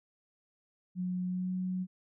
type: tone with pitch glide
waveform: sine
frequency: 181.6 to 184.24 Hz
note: F#3 to F#3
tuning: -32 to -7 cents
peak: -31 dBFS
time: 0.95-1.87 s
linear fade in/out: 50 ms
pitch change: +25 cents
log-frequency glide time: 1.27-1.53 s
effects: none